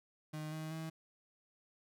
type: tone with pitch steps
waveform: 35% pulse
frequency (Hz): 154 / 157.24 / 160.54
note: D#3 / D#3 / E3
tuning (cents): -17 / +19 / -45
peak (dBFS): -39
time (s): 0.33-0.9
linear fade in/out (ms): 10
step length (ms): 190
effects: none